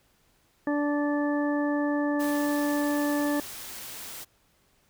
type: harmonic tone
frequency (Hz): 291.5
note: D4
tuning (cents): -13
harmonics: 1 / 2 / 3 / 4 / 6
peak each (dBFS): -25 / -31 / -36 / -39 / -36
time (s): 0.67-3.4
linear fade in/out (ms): 2
type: noise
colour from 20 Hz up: white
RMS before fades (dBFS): -40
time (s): 2.19-4.25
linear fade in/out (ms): 20
effects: pink hiss -66 dBFS RMS until 4.89 s